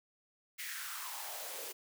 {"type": "noise with high-pass filter sweep", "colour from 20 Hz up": "white", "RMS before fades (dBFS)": -43, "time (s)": [0.58, 1.73], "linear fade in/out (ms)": 20, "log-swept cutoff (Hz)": [2100, 390], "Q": 4, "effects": []}